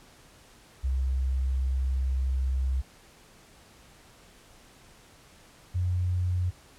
sine tone pair in turn, 65.41 / 90.01 Hz, C2 / F#2, 0 / -47 cents, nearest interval tritone, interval 553 cents, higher second, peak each -24 dBFS, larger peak neither, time 0.83-2.82 / 5.74-6.51 s, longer first, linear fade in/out 20 ms, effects pink hiss -55 dBFS RMS until 6.78 s + low-pass 11000 Hz 12 dB/octave

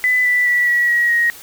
sine tone with pitch steps, 2001 / 1976.9 / 1953 / 1929.5 / 1906.2 / 1883.2 Hz, B6 / B6 / B6 / B6 / A#6 / A#6, +22 / +1 / -20 / -41 / +38 / +17 cents, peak -12 dBFS, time 0.04-1.3 s, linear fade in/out 0 ms, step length 210 ms, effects white hiss -38 dBFS RMS until 1.42 s

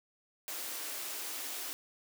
white high-pass noise, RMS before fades -40 dBFS, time 0.48-1.73 s, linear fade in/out 0 ms, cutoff 260 Hz, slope 96 dB/octave, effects none

